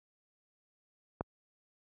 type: click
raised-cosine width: 1 ms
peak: -19 dBFS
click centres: 1.209 s
effects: high-pass 60 Hz 12 dB/octave